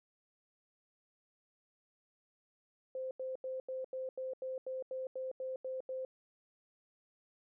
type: tone bursts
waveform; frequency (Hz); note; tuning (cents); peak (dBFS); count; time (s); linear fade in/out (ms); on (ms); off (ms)
sine; 520; C5; -11; -37; 13; 2.95-6.05; 2; 160; 85
effects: none